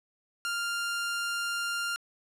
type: tone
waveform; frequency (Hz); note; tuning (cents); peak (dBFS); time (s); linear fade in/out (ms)
sawtooth; 1396.9; F6; 0; -26; 0.45-1.96; 0
effects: low-pass 12000 Hz 12 dB/octave